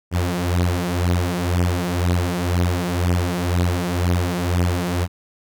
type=beating tone pair; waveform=sawtooth; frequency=87.31 / 89.31 Hz; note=F2 / F2; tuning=0 / +39 cents; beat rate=2 Hz; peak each=-17 dBFS; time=0.11-5.08 s; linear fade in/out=50 ms; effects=none